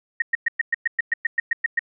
sine tone bursts, 1864.7 Hz, A#6, in tune, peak -16 dBFS, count 13, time 0.2-1.793 s, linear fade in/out 5 ms, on 21 ms, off 110 ms, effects none

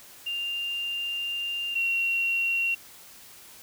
sine tone pair in turn, 2794 / 2743 Hz, F7 / F7, 0 / -32 cents, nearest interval unison, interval 32 cents, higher first, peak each -28 / -23 dBFS, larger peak second, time 0.26-1.75 / 1.75-2.75 s, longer first, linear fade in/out 10 ms, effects white hiss -49 dBFS RMS until 3.62 s

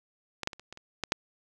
clicks, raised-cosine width 0.2 ms, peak -16 / -11 / -24 / -30 / -25 / -30 / -13 / -7 dBFS, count 8, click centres 0.433 / 0.474 / 0.532 / 0.596 / 0.726 / 0.774 / 1.037 / 1.121 s, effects none

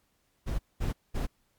brown noise bursts, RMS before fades -29 dBFS, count 3, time 0.46-1.27 s, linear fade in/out 20 ms, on 130 ms, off 210 ms, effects pink hiss -72 dBFS RMS until 1.58 s + MP3 96 kbps

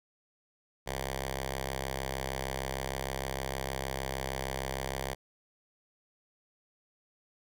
5% pulse tone with notch filter, 66.5 Hz, C2, 29 cents sharp, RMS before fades -36 dBFS, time 0.86-5.15 s, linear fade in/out 20 ms, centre 260 Hz, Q 0.8, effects none

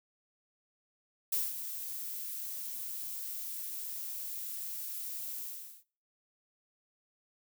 violet noise with ADSR envelope, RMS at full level -30 dBFS, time 1.32-5.84 s, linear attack 7 ms, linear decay 190 ms, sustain -10 dB, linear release 440 ms, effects noise-tail reverb RT60 0.4 s tail -21 dB re dry

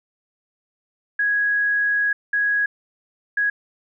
sine tone bursts at uneven times, 1661.2 Hz, G#6, in tune, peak -17 dBFS, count 3, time 1.19-2.13 / 2.33-2.66 / 3.37-3.5 s, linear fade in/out 5 ms, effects none

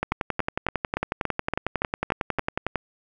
two click trains, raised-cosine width 0.5 ms, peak -9 / -9 dBFS, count 9 / 31, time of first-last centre 0.12-2.386 / 0.03-2.757 s, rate 3.53 / 11 Hz, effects none

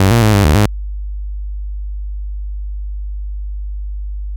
sawtooth tone with pitch steps, 96.4 / 117.2 / 107.5 / 100.4 / 75.5 / 103.9 Hz, G2 / A#2 / A2 / G2 / D2 / G#2, -28 / +10 / -40 / +42 / +48 / +1 cents, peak -4 dBFS, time 0-0.66 s, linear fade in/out 5 ms, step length 110 ms, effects added 50 Hz sine -20 dBFS peak until 4.36 s

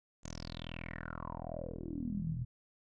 10% pulse tone with low-pass filter sweep, 41.2 Hz, E1, in tune, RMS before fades -41 dBFS, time 0.23-2.45 s, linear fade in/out 20 ms, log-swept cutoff 7000 to 120 Hz, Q 8.2, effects none

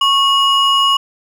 triangle ring-modulated tone, 1999 Hz, B6, 20 cents sharp, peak -5 dBFS, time 0.01-0.97 s, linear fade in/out 5 ms, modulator 896 Hz, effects none

